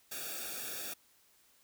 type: noise with comb filter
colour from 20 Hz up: white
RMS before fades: -41 dBFS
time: 0.11-0.94 s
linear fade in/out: 10 ms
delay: 0.98 ms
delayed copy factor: -0.9
effects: white hiss -67 dBFS RMS until 1.63 s

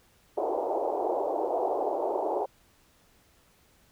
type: band-pass noise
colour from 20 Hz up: white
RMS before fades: -29 dBFS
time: 0.37-2.46 s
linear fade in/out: 10 ms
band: 340 to 840 Hz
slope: 48 dB/octave
effects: pink hiss -63 dBFS RMS until 3.91 s

